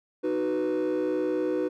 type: chord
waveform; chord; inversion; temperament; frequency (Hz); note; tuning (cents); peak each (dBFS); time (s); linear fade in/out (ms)
triangle; B major; first; just; 308.7 / 370.4 / 493.9; D#4 / F#4 / B4; -14 / +2 / 0; -26; 0.23-1.69; 20
effects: tanh soft clip ceiling -18 dBFS